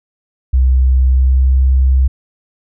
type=tone with pitch glide; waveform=sine; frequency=64.4 to 65.49 Hz; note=C2 to C2; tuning=-27 to +2 cents; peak=-7 dBFS; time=0.53-2.08 s; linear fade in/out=10 ms; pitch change=+29 cents; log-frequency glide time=1-1.57 s; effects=none